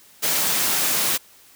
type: high-pass noise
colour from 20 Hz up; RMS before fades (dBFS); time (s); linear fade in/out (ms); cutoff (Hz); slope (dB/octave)
white; -21; 0.22-1.18; 20; 120; 96
effects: white hiss -51 dBFS RMS until 1.55 s